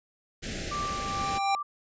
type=band-stop noise; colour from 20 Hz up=pink; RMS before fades=-35 dBFS; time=0.42-1.39 s; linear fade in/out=20 ms; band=670 to 1500 Hz; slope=48 dB/octave
type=tone with exponential growth; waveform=square; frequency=790 Hz; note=G5; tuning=13 cents sharp; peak=-23 dBFS; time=0.49-1.55 s; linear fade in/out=1 ms; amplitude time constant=230 ms
type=tone with tremolo; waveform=sine; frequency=1174.7 Hz; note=D6; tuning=in tune; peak=-29 dBFS; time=0.71-1.63 s; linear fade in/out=10 ms; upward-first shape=triangle; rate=2.4 Hz; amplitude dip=40%
effects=resampled to 16000 Hz